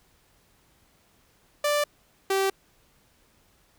sawtooth tone pair in turn, 588 / 387.9 Hz, D5 / G4, +2 / -18 cents, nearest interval perfect fifth, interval 720 cents, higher first, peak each -18 dBFS, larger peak neither, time 1.64-1.84 / 2.3-2.5 s, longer neither, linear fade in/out 5 ms, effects pink hiss -63 dBFS RMS until 3.78 s

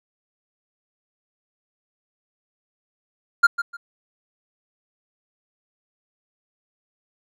triangle tone with echo, 1400 Hz, F6, 4 cents sharp, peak -7 dBFS, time 3.43-3.47 s, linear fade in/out 10 ms, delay 150 ms, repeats 2, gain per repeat -12 dB, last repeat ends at 3.77 s, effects none

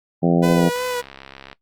harmonic tone, 85.6 Hz, F2, 34 cents flat, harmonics 2 / 3 / 4 / 5 / 6 / 7 / 8 / 9, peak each -16 / -20 / -22 / -24 / -26 / -27 / -28 / -29 dBFS, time 0.22-0.7 s, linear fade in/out 20 ms
sawtooth tone with vibrato, 493.9 Hz, B4, in tune, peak -18 dBFS, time 0.42-1.02 s, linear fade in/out 20 ms, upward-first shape sine, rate 2.9 Hz, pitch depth 31 cents each way
click train, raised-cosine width 0.3 ms, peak -21 dBFS, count 53, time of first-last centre 0.76-1.529 s, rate 67.6 Hz
effects noise-tail reverb RT60 0.1 s tail -19 dB re dry + Opus 32 kbps

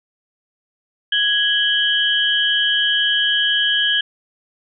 sine tone cluster, 1660 / 3010 / 3228 Hz, G#6 / F#7 / G#7, -1 / +29 / -50 cents, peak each -19 dBFS, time 1.12-4.01 s, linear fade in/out 5 ms, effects none

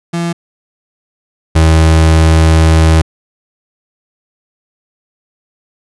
35% pulse tone pair in turn, 170 / 80.23 Hz, F3 / E2, -46 / -46 cents, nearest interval octave + minor second, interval 1300 cents, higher first, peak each -12 / -3 dBFS, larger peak second, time 0.13-0.33 / 1.55-3.02 s, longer second, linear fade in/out 10 ms, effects resampled to 24000 Hz

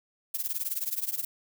violet noise with tremolo, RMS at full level -28 dBFS, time 0.34-1.25 s, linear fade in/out 5 ms, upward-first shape triangle, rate 19 Hz, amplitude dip 95%, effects none

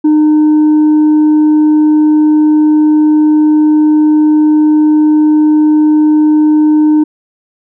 triangle tone with tanh clipping, 305 Hz, D#4, 34 cents flat, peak -5 dBFS, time 0.04-7.04 s, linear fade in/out 10 ms, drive 7 dB, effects none

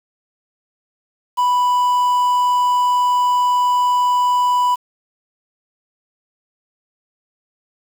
triangle tone with quantisation, 987.8 Hz, B5, in tune, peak -11 dBFS, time 1.37-4.76 s, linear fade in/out 20 ms, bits 6, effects none

